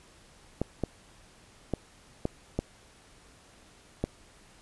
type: clicks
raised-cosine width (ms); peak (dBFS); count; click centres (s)
2; -14; 6; 0.616 / 0.837 / 1.737 / 2.254 / 2.59 / 4.04
effects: pink hiss -57 dBFS RMS until 4.61 s + resampled to 24000 Hz